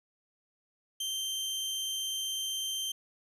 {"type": "tone", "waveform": "sawtooth", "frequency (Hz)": 3136, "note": "G7", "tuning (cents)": 0, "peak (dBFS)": -29, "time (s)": [1, 2.92], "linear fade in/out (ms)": 5, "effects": ["resampled to 32000 Hz", "11-bit"]}